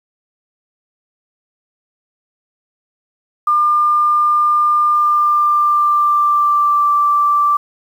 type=tone with pitch glide; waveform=sine; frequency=1200 to 1170.6 Hz; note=D6 to D6; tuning=+37 to -6 cents; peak=-10 dBFS; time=3.47-7.57 s; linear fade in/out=5 ms; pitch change=-43 cents; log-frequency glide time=4.94-6.9 s; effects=7-bit